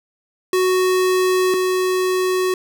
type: tone pair in turn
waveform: square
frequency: 370 / 370 Hz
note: F#4 / F#4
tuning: 0 / 0 cents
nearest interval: unison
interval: 0 cents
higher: neither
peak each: -15 / -17 dBFS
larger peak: first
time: 0.53-1.54 / 1.54-2.54 s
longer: first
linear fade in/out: 2 ms
effects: none